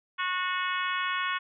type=harmonic tone with a mistuned harmonic; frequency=365.6 Hz; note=F#4; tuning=21 cents flat; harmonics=3 / 4 / 5 / 6 / 7 / 8 / 9; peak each=-31 / -33 / -35 / -37 / -38 / -39 / -40 dBFS; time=0.18-1.39 s; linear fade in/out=20 ms; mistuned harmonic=9; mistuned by=+40 cents; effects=none